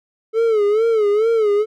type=tone with vibrato; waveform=triangle; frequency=433.5 Hz; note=A4; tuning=26 cents flat; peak=-11 dBFS; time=0.33-1.66 s; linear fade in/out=50 ms; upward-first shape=sine; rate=2.3 Hz; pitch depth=110 cents each way; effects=none